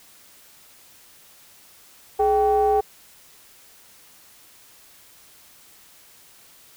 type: ring-modulated tone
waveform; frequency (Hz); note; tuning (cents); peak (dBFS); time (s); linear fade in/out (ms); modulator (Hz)
triangle; 180; F#3; -47; -11; 2.19-2.81; 10; 601
effects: white hiss -51 dBFS RMS until 6.76 s